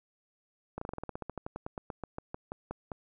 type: slowing click train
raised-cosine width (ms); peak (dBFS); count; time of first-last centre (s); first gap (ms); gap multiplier
1; -23; 23; 0.78-2.918; 34; 1.09
effects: none